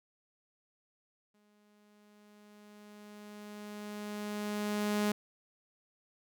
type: tone with exponential growth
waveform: sawtooth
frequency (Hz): 208.3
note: G#3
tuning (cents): +5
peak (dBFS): -24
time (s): 1.34-5.12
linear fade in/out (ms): 5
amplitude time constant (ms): 820
effects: none

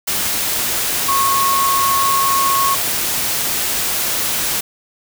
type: tone in noise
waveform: sine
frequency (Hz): 1095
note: C#6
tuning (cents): -22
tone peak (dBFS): -14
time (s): 1.08-2.75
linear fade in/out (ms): 10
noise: white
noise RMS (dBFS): -19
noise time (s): 0.07-4.61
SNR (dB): +2
effects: none

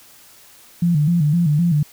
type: tone with vibrato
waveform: sine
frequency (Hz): 160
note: D#3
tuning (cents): +49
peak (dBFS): -13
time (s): 0.82-1.83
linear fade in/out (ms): 5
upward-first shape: square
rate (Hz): 3.9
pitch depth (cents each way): 130
effects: white hiss -47 dBFS RMS until 1.92 s

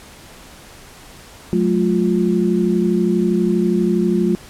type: tone cluster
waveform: sine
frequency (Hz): 183.4 / 215.8 / 352.3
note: F#3 / A3 / F4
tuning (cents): -15 / -33 / +15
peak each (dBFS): -18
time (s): 1.53-4.35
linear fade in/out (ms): 0
effects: pink hiss -41 dBFS RMS until 4.49 s + low-pass 12000 Hz 12 dB/octave

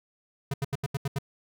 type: tone bursts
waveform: square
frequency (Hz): 138.59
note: C#3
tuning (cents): 0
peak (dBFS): -27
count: 7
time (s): 0.51-1.187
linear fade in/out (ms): 5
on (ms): 29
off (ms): 79
effects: none

